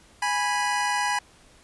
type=tone pair together; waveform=25% pulse; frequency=827.4 / 984 Hz; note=G#5 / B5; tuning=-7 / -7 cents; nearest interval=minor third; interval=300 cents; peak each=-22 dBFS; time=0.22-1.19 s; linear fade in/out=5 ms; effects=pink hiss -55 dBFS RMS until 1.63 s + resampled to 24000 Hz